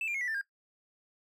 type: tone with pitch steps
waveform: triangle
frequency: 2637 / 2390 / 2167 / 1964.1 / 1780.4 / 1613.9 Hz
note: E7 / D7 / C#7 / B6 / A6 / G6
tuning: 0 / +30 / -40 / -10 / +20 / +50 cents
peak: -29 dBFS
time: 0.01-0.412 s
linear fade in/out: 2 ms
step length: 67 ms
effects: noise-tail reverb RT60 0.1 s tail -18 dB re dry + tanh soft clip ceiling -25 dBFS